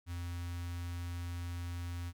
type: tone with notch filter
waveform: square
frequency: 86.8 Hz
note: F2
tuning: 10 cents flat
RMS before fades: -40 dBFS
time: 0.06-2.13 s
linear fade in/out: 50 ms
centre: 510 Hz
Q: 0.59
effects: none